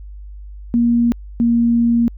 sine tone pair in turn, 236.3 / 234.5 Hz, A#3 / A#3, +24 / +11 cents, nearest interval unison, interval 13 cents, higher first, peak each -11 dBFS, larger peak neither, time 0.74-1.12 / 1.4-2.08 s, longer second, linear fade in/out 0 ms, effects added 50 Hz sine -31 dBFS peak until 2.17 s

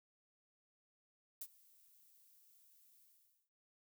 violet noise with ADSR envelope, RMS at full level -44 dBFS, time 1.41-3.5 s, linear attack 5 ms, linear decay 53 ms, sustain -24 dB, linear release 480 ms, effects none

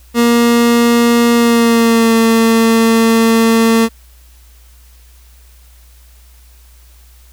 30% pulse tone with pitch glide, 236 to 226.9 Hz, A#3 to A#3, +22 to -47 cents, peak -5 dBFS, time 0.14-3.89 s, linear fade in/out 50 ms, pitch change -69 cents, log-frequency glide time 1.34-2.14 s, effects added 60 Hz sine -40 dBFS peak until 7.32 s + white hiss -49 dBFS RMS until 7.32 s

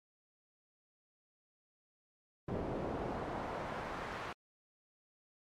brown noise with band-pass filter sweep, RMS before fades -40 dBFS, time 2.48-4.33 s, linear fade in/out 5 ms, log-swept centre 450 to 1500 Hz, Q 0.95, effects MP3 64 kbps

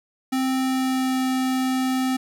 square tone with pitch glide, 261.6 to 259.3 Hz, C4 to C4, 0 to -15 cents, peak -21 dBFS, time 0.32-2.17 s, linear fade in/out 10 ms, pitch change -15 cents, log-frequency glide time 0.57-1.27 s, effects 9-bit

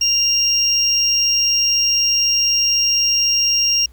triangle tone pair together, 2794 / 5588 Hz, F7 / F8, 0 / 0 cents, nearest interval octave, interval 1200 cents, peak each -20 / -13 dBFS, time 0.01-3.86 s, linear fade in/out 5 ms, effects added 60 Hz sine -41 dBFS peak until 3.92 s + pink hiss -56 dBFS RMS until 3.92 s

